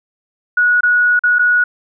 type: tone with dropouts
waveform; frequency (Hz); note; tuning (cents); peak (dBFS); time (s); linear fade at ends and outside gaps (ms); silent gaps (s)
sine; 1460; F#6; -24; -9; 0.57-1.64; 5; 0.808-0.832 / 1.193-1.236 / 1.386-1.392
effects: none